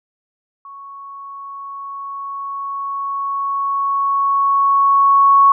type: tone with level ramp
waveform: sine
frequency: 1108.7 Hz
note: C#6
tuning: in tune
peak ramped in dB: -33 to -6 dBFS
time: 0.65-5.52 s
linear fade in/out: 2 ms
effects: none